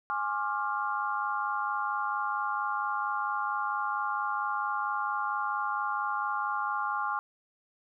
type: chord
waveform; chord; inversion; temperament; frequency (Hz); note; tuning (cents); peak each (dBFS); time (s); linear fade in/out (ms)
sine; D half-diminished seventh; second; equal with one note detuned; 830.6 / 1070.3 / 1174.7 / 1396.9; Ab5 / C6 / D6 / F6; 0 / +39 / 0 / 0; -34; 0.1-7.19; 0
effects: none